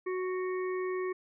harmonic tone, 369.5 Hz, F#4, 2 cents flat, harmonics 1 / 3 / 5 / 6, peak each -31 / -41 / -45 / -47 dBFS, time 0.06-1.13 s, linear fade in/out 10 ms, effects none

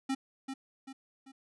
square tone with echo, 267.6 Hz, C4, 39 cents sharp, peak -30 dBFS, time 0.09-0.15 s, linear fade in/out 10 ms, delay 390 ms, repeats 3, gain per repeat -7 dB, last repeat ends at 1.32 s, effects resampled to 24000 Hz

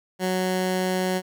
15% pulse tone, 185 Hz, F#3, in tune, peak -16 dBFS, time 0.19-1.22 s, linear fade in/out 50 ms, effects none

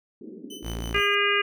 white band-pass noise, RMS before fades -42 dBFS, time 0.21-0.92 s, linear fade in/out 2 ms, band 200 to 400 Hz, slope 48 dB/octave
sawtooth tone with tremolo, 3024 Hz, F#7, 37 cents sharp, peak -35 dBFS, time 0.5-1.15 s, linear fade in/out 5 ms, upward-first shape sine, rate 6.2 Hz, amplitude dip 75%
sawtooth tone, 56.8 Hz, A#1, 44 cents flat, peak -26 dBFS, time 0.62-1.02 s, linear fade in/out 50 ms
harmonic tone, 406.5 Hz, G#4, 37 cents flat, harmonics 1 / 3 / 4 / 5 / 6 / 7, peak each -27 / -27 / -27 / -27 / -27 / -27 dBFS, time 0.94-1.42 s, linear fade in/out 10 ms
effects none

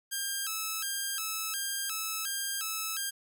5% pulse tone with vibrato, 1445 Hz, F#6, 41 cents flat, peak -21 dBFS, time 0.11-3.11 s, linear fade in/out 20 ms, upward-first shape square, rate 1.4 Hz, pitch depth 180 cents each way, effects none

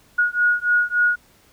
sine beating tone pair, 1446 / 1449.5 Hz, F#6 / F#6, -40 / -36 cents, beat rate 3.5 Hz, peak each -19 dBFS, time 0.18-1.16 s, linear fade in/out 10 ms, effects pink hiss -55 dBFS RMS until 1.52 s

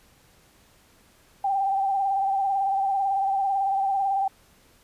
sine tone with vibrato, 784 Hz, G5, in tune, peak -21 dBFS, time 1.44-4.28 s, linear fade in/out 5 ms, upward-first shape sine, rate 18 Hz, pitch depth 42 cents each way, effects pink hiss -58 dBFS RMS until 4.83 s + resampled to 32000 Hz

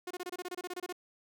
sawtooth tone bursts, 360 Hz, F#4, 47 cents flat, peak -33 dBFS, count 14, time 0.07-0.926 s, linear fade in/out 5 ms, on 37 ms, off 26 ms, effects none

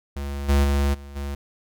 square tone with level steps, 70.3 Hz, C#2, 25 cents sharp, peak -28 / -16 / -19 / -38 / -28 dBFS, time 0.16-1.35 s, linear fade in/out 5 ms, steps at 0.48 / 0.63 / 0.93 / 1.15 s, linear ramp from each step 20 ms, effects none

